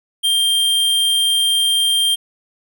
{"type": "tone", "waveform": "square", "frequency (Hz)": 3182, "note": "G7", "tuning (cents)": 25, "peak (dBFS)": -14, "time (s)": [0.23, 2.16], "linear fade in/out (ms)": 20, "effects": []}